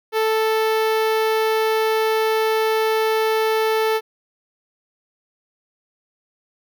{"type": "tone with notch filter", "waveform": "sawtooth", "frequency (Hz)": 440, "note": "A4", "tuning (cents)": 0, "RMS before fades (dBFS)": -19, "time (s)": [0.12, 4.01], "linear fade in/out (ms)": 50, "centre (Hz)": 7700, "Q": 0.74, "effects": []}